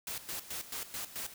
white noise with tremolo, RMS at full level -39 dBFS, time 0.07-1.34 s, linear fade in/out 2 ms, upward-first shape square, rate 4.6 Hz, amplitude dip 75%, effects none

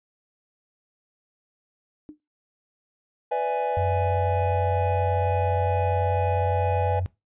sine tone with exponential decay, 301 Hz, D4, 43 cents sharp, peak -33 dBFS, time 2.09-2.2 s, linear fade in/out 0 ms, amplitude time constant 22 ms
triangle chord, E dominant seventh, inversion second, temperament equal with one note detuned, 498.8 / 587.3 / 659.3 / 830.6 Hz, B4 / D5 / E5 / G#5, +17 / 0 / 0 / 0 cents, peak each -25 / -29 / -29 / -24 dBFS, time 3.31-7 s, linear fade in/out 10 ms
sine tone, 91.9 Hz, F#2, 11 cents flat, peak -24 dBFS, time 3.77-7.06 s, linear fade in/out 0 ms
effects noise-tail reverb RT60 0.2 s tail -18 dB re dry + resampled to 8000 Hz

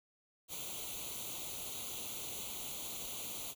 white noise with comb filter, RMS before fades -43 dBFS, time 0.48-3.55 s, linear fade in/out 50 ms, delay 0.29 ms, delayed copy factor +0.85, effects none

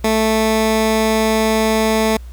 15% pulse tone, 220 Hz, A3, in tune, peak -7 dBFS, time 0.04-2.17 s, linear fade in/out 5 ms, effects added 60 Hz sine -30 dBFS peak until 2.32 s + pink hiss -50 dBFS RMS until 2.32 s

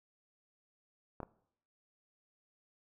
clicks, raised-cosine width 1 ms, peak -27 dBFS, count 2, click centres 1.203 / 1.231 s, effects noise-tail reverb RT60 0.7 s tail -20 dB re dry

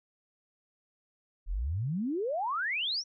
sine exponential sweep, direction up, 36.25 to 5920 Hz, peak -29 dBFS, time 1.46-3.04 s, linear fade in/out 50 ms, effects none

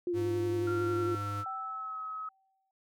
sine tone with vibrato, 349.2 Hz, F4, in tune, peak -29 dBFS, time 0.07-1.15 s, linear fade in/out 2 ms, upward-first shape sine, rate 11 Hz, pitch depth 34 cents each way
square tone, 102 Hz, G#2, 31 cents flat, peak -36 dBFS, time 0.13-1.45 s, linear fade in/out 50 ms
sine tone with pitch glide, 1379 to 1279.2 Hz, F6 to D#6, -22 to +48 cents, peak -36 dBFS, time 0.67-2.29 s, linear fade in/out 5 ms, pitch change -130 cents, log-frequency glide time 0.82-1.99 s
sine tone with exponential decay, 770 Hz, G5, 31 cents flat, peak -38 dBFS, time 1.46-2.71 s, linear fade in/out 2 ms, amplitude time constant 270 ms
effects none

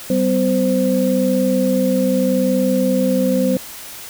sine tone cluster, 192.5 / 253.3 / 520 Hz, G3 / B3 / C5, -31 / +44 / -11 cents, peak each -18 dBFS, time 0.1-3.57 s, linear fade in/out 2 ms, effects white hiss -34 dBFS RMS until 4.09 s

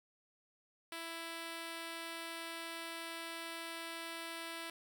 5% pulse tone, 331.5 Hz, E4, 10 cents sharp, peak -31 dBFS, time 0.92-4.7 s, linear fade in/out 2 ms, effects none

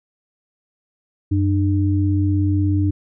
sine tone pair together, 94.5 / 300 Hz, F#2 / D4, +37 / +37 cents, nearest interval octave + minor sixth, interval 2000 cents, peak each -16 / -20 dBFS, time 1.31-2.91 s, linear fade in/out 10 ms, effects none

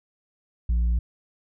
triangle tone with tanh clipping, 58.27 Hz, A#1, in tune, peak -20 dBFS, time 0.69-0.99 s, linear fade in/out 5 ms, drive 8 dB, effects none

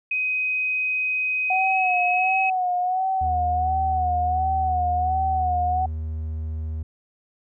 sine tone with pitch glide, 2515 to 2555 Hz, D#7 to D#7, +18 to +45 cents, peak -21 dBFS, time 0.11-2.5 s, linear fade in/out 5 ms, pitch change +27 cents, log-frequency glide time 1.57-1.79 s
sine tone with vibrato, 740 Hz, F#5, in tune, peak -20 dBFS, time 1.5-5.86 s, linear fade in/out 5 ms, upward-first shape sine, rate 1.4 Hz, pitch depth 55 cents each way
triangle tone, 78.7 Hz, D#2, 20 cents sharp, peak -24 dBFS, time 3.21-6.83 s, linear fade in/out 5 ms
effects none

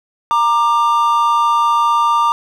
triangle tone pair together, 933 / 1188.4 Hz, A#5 / D6, +1 / +20 cents, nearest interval major third, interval 419 cents, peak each -13 / -11 dBFS, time 0.31-2.32 s, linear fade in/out 0 ms, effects none

